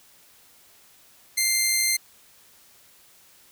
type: tone with amplitude modulation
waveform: 10% pulse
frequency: 2093 Hz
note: C7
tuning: in tune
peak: -10 dBFS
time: 1.37-1.97 s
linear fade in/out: 10 ms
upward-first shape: sine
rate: 112 Hz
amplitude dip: 25%
effects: white hiss -55 dBFS RMS until 3.51 s